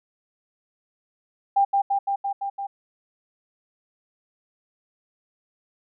sine tone with echo, 795 Hz, G5, 24 cents sharp, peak -15 dBFS, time 1.56-1.65 s, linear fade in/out 10 ms, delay 170 ms, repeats 6, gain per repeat -2 dB, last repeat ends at 2.67 s, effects none

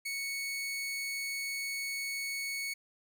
sawtooth tone, 2217 Hz, C#7, in tune, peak -31 dBFS, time 0.05-2.74 s, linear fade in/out 10 ms, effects none

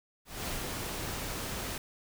pink noise with ADSR envelope, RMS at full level -35 dBFS, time 0.25-1.78 s, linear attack 220 ms, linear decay 120 ms, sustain -2 dB, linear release 3 ms, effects none

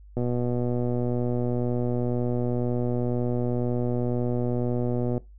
click train, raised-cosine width 2 ms, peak -15 dBFS, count 612, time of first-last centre 0.17-5.178 s, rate 122 Hz, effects noise-tail reverb RT60 0.2 s tail -19 dB re dry + added 50 Hz sine -45 dBFS peak until 5.38 s

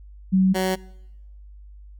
sine / 15% pulse tone pair in turn, 188.6 / 187.3 Hz, F#3 / F#3, +33 / +21 cents, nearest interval unison, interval 12 cents, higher first, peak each -14 dBFS, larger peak neither, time 0.32-0.54 / 0.54-0.76 s, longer neither, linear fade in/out 20 ms, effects noise-tail reverb RT60 0.9 s tail -23 dB re dry + added 50 Hz sine -41 dBFS peak until 1.99 s

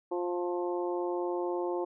harmonic tone with a mistuned harmonic, 176.2 Hz, F3, 16 cents sharp, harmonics 2 / 3 / 4 / 5 / 6, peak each -31 / -37 / -41 / -39 / -45 dBFS, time 0.11-1.85 s, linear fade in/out 10 ms, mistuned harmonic 6, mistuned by +15 cents, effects none

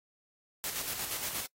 white noise with tremolo, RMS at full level -35 dBFS, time 0.64-1.46 s, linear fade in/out 0 ms, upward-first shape square, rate 8.5 Hz, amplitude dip 40%, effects noise-tail reverb RT60 0.1 s tail -25 dB re dry + AAC 48 kbps

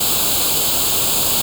white noise with comb filter, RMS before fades -17 dBFS, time 0-1.42 s, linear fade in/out 10 ms, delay 0.26 ms, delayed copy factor +0.8, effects none

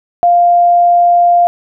sine tone, 698.5 Hz, F5, in tune, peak -5 dBFS, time 0.23-1.47 s, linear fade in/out 0 ms, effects none

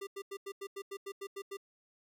square tone bursts, 395.5 Hz, G4, 15 cents sharp, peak -40 dBFS, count 11, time 0.01-1.571 s, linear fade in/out 10 ms, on 61 ms, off 89 ms, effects none

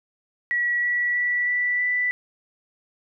sine tone with pitch steps, 1930 / 1942.3 / 1954.7 / 1967.1 / 1979.7 Hz, B6 / B6 / B6 / B6 / B6, -40 / -29 / -18 / -7 / +4 cents, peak -20 dBFS, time 0.51-2.11 s, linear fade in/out 0 ms, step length 320 ms, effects none

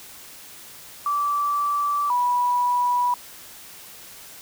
sine tone pair in turn, 1161 / 979.1 Hz, D6 / B5, -20 / -15 cents, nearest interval minor third, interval 295 cents, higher first, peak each -20 / -18 dBFS, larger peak second, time 1.06-2.1 / 2.1-3.14 s, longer neither, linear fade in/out 2 ms, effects white hiss -43 dBFS RMS until 4.41 s

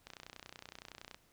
click train, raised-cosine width 0.2 ms, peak -30 dBFS, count 34, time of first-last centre 0.07-1.145 s, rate 30.7 Hz, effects pink hiss -69 dBFS RMS until 1.32 s

